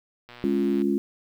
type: click train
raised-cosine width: 0.3 ms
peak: -28 dBFS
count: 65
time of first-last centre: 0.29-0.819 s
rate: 121 Hz
type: chord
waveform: sine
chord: Db major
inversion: second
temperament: equal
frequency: 207.7 / 277.2 / 349.2 Hz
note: Ab3 / Db4 / F4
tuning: 0 / 0 / 0 cents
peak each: -25 dBFS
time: 0.44-0.98 s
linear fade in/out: 0 ms
effects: 9-bit